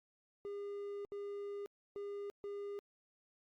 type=tone bursts at uneven times; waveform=triangle; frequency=405.1 Hz; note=G#4; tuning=43 cents flat; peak=-39 dBFS; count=4; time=0.45-1.05 / 1.12-1.66 / 1.96-2.3 / 2.44-2.79 s; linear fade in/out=0 ms; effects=Opus 48 kbps